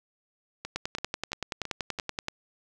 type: two click trains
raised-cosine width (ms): 0.2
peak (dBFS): -18 / -13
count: 5 / 17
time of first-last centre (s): 0.65-1.988 / 0.76-2.284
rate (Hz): 2.99 / 10.5
effects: none